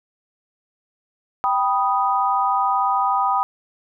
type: chord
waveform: sine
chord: G augmented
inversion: none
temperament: equal with one note detuned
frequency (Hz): 784 / 982.6 / 1244.5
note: G5 / B5 / D#6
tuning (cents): 0 / -9 / 0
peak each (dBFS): -21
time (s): 1.44-3.43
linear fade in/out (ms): 0
effects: none